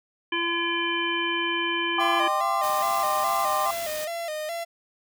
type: harmonic tone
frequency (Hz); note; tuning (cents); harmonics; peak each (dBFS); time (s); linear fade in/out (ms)
340; F4; -46; 1 / 3 / 5 / 7 / 9; -30 / -30 / -30 / -30 / -30; 0.32-2.28; 5
type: chord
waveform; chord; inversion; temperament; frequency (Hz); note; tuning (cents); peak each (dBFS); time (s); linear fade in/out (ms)
sine; G suspended fourth; none; equal with one note detuned; 784 / 1046.5 / 1185.6; G5 / C6 / D6; 0 / 0 / +16; -27; 1.98-3.71; 5
type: tone with vibrato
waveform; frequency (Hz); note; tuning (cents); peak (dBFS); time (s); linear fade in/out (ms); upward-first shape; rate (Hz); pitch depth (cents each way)
45% pulse; 645; E5; -38; -29; 1.99-4.65; 20; square; 2.4; 86
type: noise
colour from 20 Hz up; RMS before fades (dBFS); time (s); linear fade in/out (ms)
white; -36; 2.62-4.06; 20
effects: none